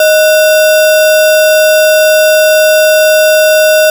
sine tone with sample-and-hold, 622 Hz, D#5, 1 cent flat, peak -3 dBFS, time 0-3.9 s, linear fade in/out 2 ms, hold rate 2100 Hz, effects none

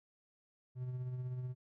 triangle tone with tremolo, 126.2 Hz, B2, 38 cents sharp, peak -34 dBFS, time 0.75-1.55 s, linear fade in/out 50 ms, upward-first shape triangle, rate 16 Hz, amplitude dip 45%, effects none

